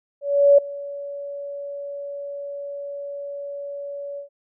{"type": "tone with ADSR envelope", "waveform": "sine", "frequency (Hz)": 567, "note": "C#5", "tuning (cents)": 39, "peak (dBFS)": -8, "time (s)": [0.21, 4.29], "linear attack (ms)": 370, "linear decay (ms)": 7, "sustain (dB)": -21, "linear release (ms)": 110, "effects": []}